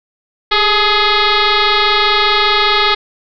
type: tone with frequency modulation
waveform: sine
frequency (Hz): 1244.5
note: D#6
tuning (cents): 0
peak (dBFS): -9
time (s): 0.51-2.95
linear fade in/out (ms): 10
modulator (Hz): 419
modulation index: 7.1
effects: none